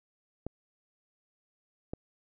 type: clicks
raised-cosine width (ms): 2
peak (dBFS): -22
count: 2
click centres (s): 0.466 / 1.935
effects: none